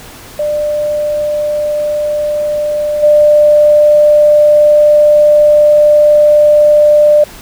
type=tone with level steps; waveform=sine; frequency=596 Hz; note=D5; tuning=25 cents sharp; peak=-11 / -3 dBFS; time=0.39-7.24 s; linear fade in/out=5 ms; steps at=3.02 s; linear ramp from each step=20 ms; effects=pink hiss -33 dBFS RMS until 7.41 s